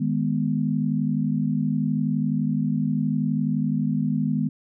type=chord; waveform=sine; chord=G# minor; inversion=second; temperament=equal; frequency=155.56 / 207.7 / 246.9 Hz; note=D#3 / G#3 / B3; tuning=0 / 0 / 0 cents; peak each=-25 dBFS; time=0-4.49 s; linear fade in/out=10 ms; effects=none